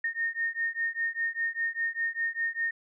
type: beating tone pair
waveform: sine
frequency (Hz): 1835 / 1840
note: A#6 / A#6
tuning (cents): -28 / -23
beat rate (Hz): 5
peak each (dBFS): -31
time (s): 0.04-2.71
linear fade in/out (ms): 5
effects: none